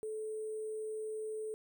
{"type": "tone with sample-and-hold", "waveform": "sine", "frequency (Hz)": 434.1, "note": "A4", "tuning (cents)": -23, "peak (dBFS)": -37, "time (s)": [0.03, 1.54], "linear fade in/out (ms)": 0, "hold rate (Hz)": 8820, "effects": []}